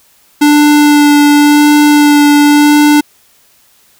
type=tone with vibrato; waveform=square; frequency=293.7 Hz; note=D4; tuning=in tune; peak=-4 dBFS; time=0.41-3.01 s; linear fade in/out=10 ms; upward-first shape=sine; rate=0.92 Hz; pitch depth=12 cents each way; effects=white hiss -48 dBFS RMS until 3.99 s